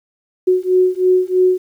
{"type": "beating tone pair", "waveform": "sine", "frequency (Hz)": [366.5, 369.6], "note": ["F#4", "F#4"], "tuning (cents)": [-16, -2], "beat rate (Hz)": 3.1, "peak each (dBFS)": -14, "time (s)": [0.47, 1.58], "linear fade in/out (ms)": 10, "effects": ["8-bit"]}